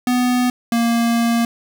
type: tone pair in turn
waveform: square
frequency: 248.2 / 233.1 Hz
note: B3 / A#3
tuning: +9 / 0 cents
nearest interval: minor second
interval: 109 cents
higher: first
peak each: -15 dBFS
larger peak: neither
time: 0.07-0.5 / 0.72-1.45 s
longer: second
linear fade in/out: 2 ms
effects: none